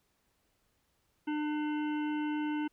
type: harmonic tone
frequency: 300.6 Hz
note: D4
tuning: 40 cents sharp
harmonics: 1 / 3 / 5 / 7 / 9 / 10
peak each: -31 / -41 / -45 / -50 / -51 / -53 dBFS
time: 1.27-2.68 s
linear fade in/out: 10 ms
effects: pink hiss -75 dBFS RMS until 2.72 s